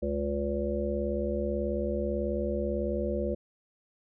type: harmonic tone with a mistuned harmonic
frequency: 70.7 Hz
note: C#2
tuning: 35 cents sharp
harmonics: 1 / 3 / 5 / 7 / 8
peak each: -34 / -34 / -34 / -34 / -34 dBFS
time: 0.02-3.35 s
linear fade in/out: 10 ms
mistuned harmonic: 8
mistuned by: +23 cents
effects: none